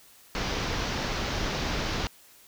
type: low-pass noise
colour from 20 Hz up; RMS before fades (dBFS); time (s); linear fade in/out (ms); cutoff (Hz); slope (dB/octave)
pink; -30; 0.35-2.07; 0; 6100; 48
effects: white hiss -55 dBFS RMS until 2.47 s